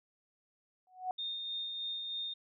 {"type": "tone with exponential growth", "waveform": "sine", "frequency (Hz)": 740, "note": "F#5", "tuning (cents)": 0, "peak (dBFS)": -29, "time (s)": [0.87, 1.11], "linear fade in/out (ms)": 1, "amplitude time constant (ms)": 52}
{"type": "tone with tremolo", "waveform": "sine", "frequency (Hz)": 3657, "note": "A#7", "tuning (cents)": -34, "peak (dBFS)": -35, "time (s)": [1.18, 2.34], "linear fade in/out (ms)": 10, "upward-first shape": "sine", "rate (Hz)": 3.2, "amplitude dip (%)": 30}
{"effects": []}